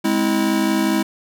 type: chord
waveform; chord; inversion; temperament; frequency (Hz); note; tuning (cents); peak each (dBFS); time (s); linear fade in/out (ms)
square; Ab augmented; none; just; 207.7 / 259.6 / 324.5; Ab3 / C4 / E4; 0 / -13 / -27; -21 / -24 / -20; 0.04-1.03; 10
effects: none